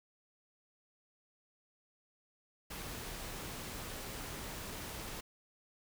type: noise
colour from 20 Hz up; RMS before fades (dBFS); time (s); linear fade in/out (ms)
pink; -44; 2.7-5.21; 10
effects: none